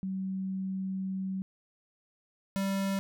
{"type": "tone pair in turn", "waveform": ["sine", "square"], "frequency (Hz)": [190.3, 195.2], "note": ["F#3", "G3"], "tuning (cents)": [49, -7], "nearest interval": "unison", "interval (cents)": 44, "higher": "second", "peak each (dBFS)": [-31, -29], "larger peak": "second", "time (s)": [[0.03, 1.42], [2.56, 2.99]], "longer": "first", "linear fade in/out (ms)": 0, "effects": []}